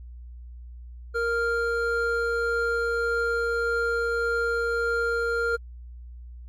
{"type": "tone pair together", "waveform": "triangle", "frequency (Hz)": [466.2, 1396.9], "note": ["A#4", "F6"], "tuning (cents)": [0, 0], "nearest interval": "octave + perfect fifth", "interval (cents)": 1900, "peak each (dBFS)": [-24, -24], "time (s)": [1.14, 5.57], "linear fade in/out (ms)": 20, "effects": ["added 60 Hz sine -39 dBFS peak until 6.48 s", "AAC 64 kbps"]}